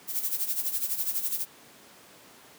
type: noise with tremolo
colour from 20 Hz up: violet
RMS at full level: -27 dBFS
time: 0.07-1.46 s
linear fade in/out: 50 ms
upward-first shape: sine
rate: 12 Hz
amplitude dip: 70%
effects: pink hiss -52 dBFS RMS until 2.58 s + high-pass 200 Hz 12 dB/octave